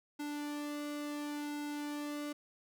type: tone with flanger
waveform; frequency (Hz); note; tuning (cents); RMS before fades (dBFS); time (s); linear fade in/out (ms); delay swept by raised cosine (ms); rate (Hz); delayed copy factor
sawtooth; 293.7; D4; 0; -40; 0.19-2.33; 10; 1.7 to 2.21; 0.71; -0.65
effects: none